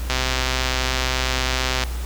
click train, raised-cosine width 0.2 ms, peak -4 dBFS, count 225, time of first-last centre 0.1-1.836 s, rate 129 Hz, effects added 60 Hz sine -24 dBFS peak until 2.05 s + pink hiss -37 dBFS RMS until 2.05 s

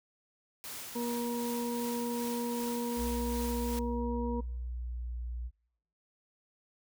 white noise with tremolo, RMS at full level -42 dBFS, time 0.64-3.79 s, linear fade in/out 0 ms, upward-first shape sine, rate 2.6 Hz, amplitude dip 30%
harmonic tone, 238.1 Hz, A#3, 37 cents sharp, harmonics 1 / 2 / 4, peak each -34 / -37 / -40 dBFS, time 0.95-4.41 s, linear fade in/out 10 ms
sine tone with pitch glide, 60.7 to 59.73 Hz, B1 to A#1, -29 to +43 cents, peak -35 dBFS, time 2.96-5.51 s, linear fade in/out 50 ms, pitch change -28 cents, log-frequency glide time 4.58-5.18 s
effects noise-tail reverb RT60 0.8 s tail -25 dB re dry

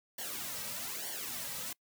white noise with flanger, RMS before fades -40 dBFS, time 0.18-1.73 s, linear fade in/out 5 ms, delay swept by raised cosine 0.78 to 2.88 ms, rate 1.1 Hz, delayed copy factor -0.85, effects noise-tail reverb RT60 0.1 s tail -25 dB re dry

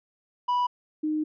triangle / sine tone pair in turn, 983 / 307.4 Hz, B5 / D#4, -8 / -21 cents, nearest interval octave + minor sixth, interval 2013 cents, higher first, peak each -20 / -24 dBFS, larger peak first, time 0.48-0.67 / 1.03-1.24 s, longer second, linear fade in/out 10 ms, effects resampled to 11025 Hz

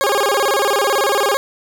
20% pulse tone with vibrato, 470 Hz, A#4, 14 cents sharp, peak -9 dBFS, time 0.01-1.37 s, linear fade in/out 0 ms, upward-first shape square, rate 18 Hz, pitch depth 260 cents each way, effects none

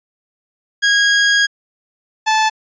sawtooth tone pair in turn, 1641 / 872.3 Hz, G#6 / A5, -21 / -15 cents, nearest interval major seventh, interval 1094 cents, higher first, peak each -7 / -8 dBFS, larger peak first, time 0.82-1.47 / 2.26-2.5 s, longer first, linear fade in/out 20 ms, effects resampled to 16000 Hz

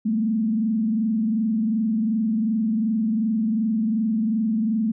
sine tone with frequency modulation, 220 Hz, A3, in tune, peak -19 dBFS, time 0.05-4.92 s, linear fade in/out 10 ms, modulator 22.7 Hz, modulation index 0.66, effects none

